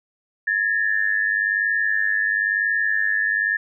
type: tone pair together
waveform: sine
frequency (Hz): 1698 / 1799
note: G#6 / A6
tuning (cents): +38 / +38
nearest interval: minor second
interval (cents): 100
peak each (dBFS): -21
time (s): 0.47-3.57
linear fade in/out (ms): 5
effects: none